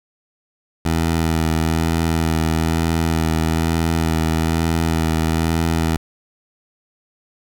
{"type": "tone with vibrato", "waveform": "15% pulse", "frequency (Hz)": 81.2, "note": "E2", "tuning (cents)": -26, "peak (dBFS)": -10, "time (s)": [0.85, 5.97], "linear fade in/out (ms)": 5, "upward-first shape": "sine", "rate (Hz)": 1.1, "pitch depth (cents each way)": 23, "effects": []}